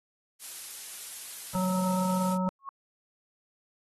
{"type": "noise", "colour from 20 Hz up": "blue", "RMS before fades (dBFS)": -39, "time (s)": [0.39, 2.38], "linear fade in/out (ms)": 50}
{"type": "harmonic tone", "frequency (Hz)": 185.2, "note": "F#3", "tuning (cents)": 2, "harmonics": [1, 3, 5, 7], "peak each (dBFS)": [-27, -35, -34, -38], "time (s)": [1.55, 2.49], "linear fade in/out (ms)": 0}
{"type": "tone with exponential growth", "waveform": "sine", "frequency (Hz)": 1095, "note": "C#6", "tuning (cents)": -22, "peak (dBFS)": -31, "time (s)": [2.59, 2.69], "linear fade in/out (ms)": 1, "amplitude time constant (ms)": 20}
{"effects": ["AAC 32 kbps"]}